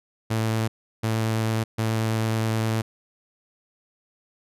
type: tone bursts at uneven times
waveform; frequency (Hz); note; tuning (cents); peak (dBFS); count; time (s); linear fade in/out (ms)
sawtooth; 111.3; A2; +20; -18; 3; 0.3-0.68 / 1.03-1.64 / 1.78-2.82; 10
effects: resampled to 32000 Hz